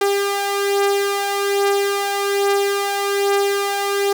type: beating tone pair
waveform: sawtooth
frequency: 399.2 / 400.4 Hz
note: G4 / G4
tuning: +32 / +37 cents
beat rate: 1.2 Hz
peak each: -19 / -14 dBFS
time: 0.01-4.13 s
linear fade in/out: 5 ms
effects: none

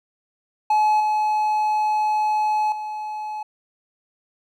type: tone with level steps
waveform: triangle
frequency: 853 Hz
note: G#5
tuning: 46 cents sharp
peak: -13 / -16 / -25 dBFS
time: 0.7-3.43 s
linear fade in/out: 5 ms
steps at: 1 / 2.72 s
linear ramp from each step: 2 ms
effects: none

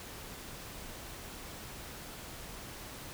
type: silence
effects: pink hiss -46 dBFS RMS until 3.13 s

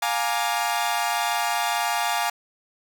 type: chord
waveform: sawtooth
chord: Bb dominant seventh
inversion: second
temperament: equal with one note detuned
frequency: 705.3 / 830.6 / 932.3 / 1174.7 Hz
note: F5 / Ab5 / Bb5 / D6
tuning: +17 / 0 / 0 / 0 cents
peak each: -23 / -23 / -25 / -27 dBFS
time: 0.02-2.3 s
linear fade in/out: 5 ms
effects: none

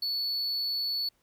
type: tone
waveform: triangle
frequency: 4435 Hz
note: C#8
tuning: in tune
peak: -27 dBFS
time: 0.02-1.09 s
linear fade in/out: 5 ms
effects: pink hiss -71 dBFS RMS until 1.22 s

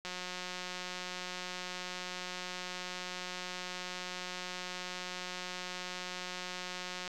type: click train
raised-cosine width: 0.2 ms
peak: -23 dBFS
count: 1273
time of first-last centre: 0.05-7.078 s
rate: 181 Hz
effects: none

